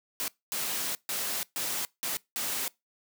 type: noise bursts at uneven times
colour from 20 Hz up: white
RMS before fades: -32 dBFS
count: 6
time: 0.2-0.28 / 0.52-0.95 / 1.09-1.43 / 1.56-1.85 / 2.03-2.17 / 2.36-2.68 s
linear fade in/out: 0 ms
effects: noise-tail reverb RT60 0.2 s tail -23 dB re dry + high-pass 150 Hz 12 dB/octave